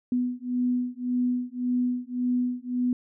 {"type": "beating tone pair", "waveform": "sine", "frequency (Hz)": [246.9, 248.7], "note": ["B3", "B3"], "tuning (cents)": [0, 12], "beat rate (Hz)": 1.8, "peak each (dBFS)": -27, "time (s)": [0.12, 2.93], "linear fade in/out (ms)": 2, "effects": []}